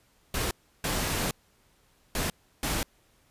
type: noise bursts at uneven times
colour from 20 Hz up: pink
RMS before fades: -29 dBFS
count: 4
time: 0.34-0.51 / 0.84-1.31 / 2.15-2.3 / 2.63-2.83 s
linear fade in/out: 2 ms
effects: pink hiss -65 dBFS RMS until 3.3 s + resampled to 32000 Hz